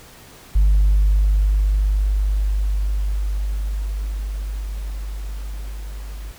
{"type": "tone with level ramp", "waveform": "sine", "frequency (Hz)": 50.2, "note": "G1", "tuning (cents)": 42, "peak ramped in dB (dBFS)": [-9, -29], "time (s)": [0.55, 6.32], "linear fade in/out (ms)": 10, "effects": ["tanh soft clip ceiling -9 dBFS", "pink hiss -44 dBFS RMS until 6.38 s"]}